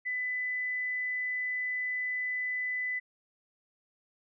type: tone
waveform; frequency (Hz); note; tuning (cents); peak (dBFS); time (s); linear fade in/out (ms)
sine; 2000; B6; +21; -30; 0.05-3; 20
effects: none